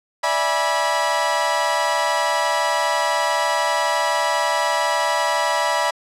30% pulse chord, E dominant seventh, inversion third, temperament equal with one note detuned, 587.3 / 659.3 / 830.6 / 975.3 Hz, D5 / E5 / G#5 / B5, 0 / 0 / 0 / -22 cents, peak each -22 / -22 / -24 / -18 dBFS, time 0.23-5.91 s, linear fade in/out 10 ms, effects low-pass 9000 Hz 12 dB/octave

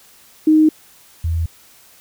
sine tone pair in turn, 311.1 / 82.4 Hz, D#4 / E2, 0 / 0 cents, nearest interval octave + major seventh, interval 2300 cents, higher first, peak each -8 / -16 dBFS, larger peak first, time 0.47-0.69 / 1.24-1.46 s, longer neither, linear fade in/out 5 ms, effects white hiss -48 dBFS RMS until 2 s

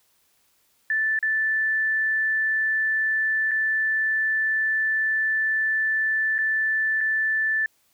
sine tone with dropouts, 1758 Hz, A6, 2 cents flat, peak -20 dBFS, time 0.9-7.66 s, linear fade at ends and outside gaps 2 ms, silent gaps 1.19-1.227 / 3.511-3.515 / 6.382-6.387 / 7.007-7.01 s, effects white hiss -65 dBFS RMS until 7.93 s

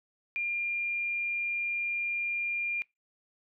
sine tone, 2400 Hz, D7, 37 cents sharp, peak -29 dBFS, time 0.36-2.82 s, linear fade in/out 0 ms, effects noise-tail reverb RT60 0.2 s tail -23 dB re dry

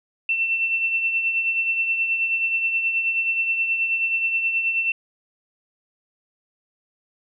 sine tone with tremolo, 2690 Hz, E7, 34 cents sharp, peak -17 dBFS, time 0.29-4.92 s, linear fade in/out 2 ms, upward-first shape triangle, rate 9.4 Hz, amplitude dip 55%, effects none

